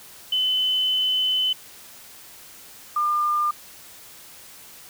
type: tone pair in turn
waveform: sine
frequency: 3029 / 1202.1 Hz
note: F#7 / D6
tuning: +40 / +40 cents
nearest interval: octave + major third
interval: 1600 cents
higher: first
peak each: -19 dBFS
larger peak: neither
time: 0.32-1.53 / 2.96-3.51 s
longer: first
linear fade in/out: 5 ms
effects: white hiss -45 dBFS RMS until 4.89 s